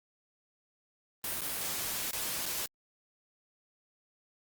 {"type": "noise with dropouts", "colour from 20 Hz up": "white", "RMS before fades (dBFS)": -35, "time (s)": [1.24, 2.66], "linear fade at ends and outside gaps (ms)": 1, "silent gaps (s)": [[1.409, 1.417], [2.11, 2.131], [2.457, 2.462]], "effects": ["Opus 32 kbps"]}